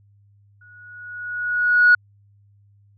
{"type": "tone with exponential growth", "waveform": "sine", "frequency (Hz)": 1458, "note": "F#6", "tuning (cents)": -26, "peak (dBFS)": -7, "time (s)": [0.61, 1.95], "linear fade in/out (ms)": 5, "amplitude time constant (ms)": 290, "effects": ["tanh soft clip ceiling -5 dBFS", "added 101 Hz sine -52 dBFS peak until 2.97 s"]}